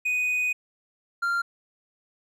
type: tone pair in turn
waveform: triangle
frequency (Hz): 2489 / 1388.9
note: D#7 / F6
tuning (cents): 0 / -10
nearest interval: minor seventh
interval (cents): 1010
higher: first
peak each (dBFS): -21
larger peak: neither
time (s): 0.05-0.53 / 1.22-1.42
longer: first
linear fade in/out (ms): 10
effects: none